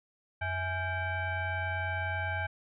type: tone with frequency modulation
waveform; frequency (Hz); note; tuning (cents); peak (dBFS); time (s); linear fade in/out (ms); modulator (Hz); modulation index
sine; 832; G#5; +3; -30; 0.41-2.47; 10; 741; 1.7
effects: none